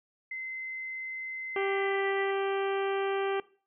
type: tone with pitch glide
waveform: sine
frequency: 2061 to 1967.9 Hz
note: C7 to B6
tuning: -27 to -7 cents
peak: -34 dBFS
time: 0.31-2.31 s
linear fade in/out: 5 ms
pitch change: -80 cents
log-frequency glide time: 1.56-2.05 s
type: harmonic tone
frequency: 392 Hz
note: G4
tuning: in tune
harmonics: 1 / 2 / 3 / 4 / 5 / 6 / 7 / 8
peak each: -29 / -35 / -39 / -41 / -43 / -45 / -46 / -47 dBFS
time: 1.56-3.4 s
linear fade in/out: 2 ms
effects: noise-tail reverb RT60 0.4 s tail -19 dB re dry